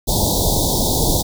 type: band-stop noise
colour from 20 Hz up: pink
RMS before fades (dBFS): -17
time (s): 0.07-1.23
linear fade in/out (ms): 20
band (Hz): 950 to 3500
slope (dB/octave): 96
effects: none